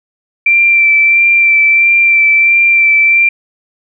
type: tone with vibrato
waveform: sine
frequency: 2349 Hz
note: D7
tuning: in tune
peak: -5 dBFS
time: 0.46-3.29 s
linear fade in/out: 5 ms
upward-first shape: sine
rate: 1.5 Hz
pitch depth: 19 cents each way
effects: none